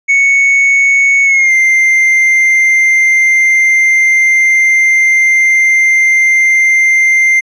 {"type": "tone with pitch glide", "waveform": "triangle", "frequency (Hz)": [2217, 2093], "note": ["C#7", "C7"], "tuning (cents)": [0, 0], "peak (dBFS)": -4, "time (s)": [0.08, 7.41], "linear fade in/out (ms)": 20, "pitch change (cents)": -100, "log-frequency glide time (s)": [1.24, 1.53], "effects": ["resampled to 22050 Hz"]}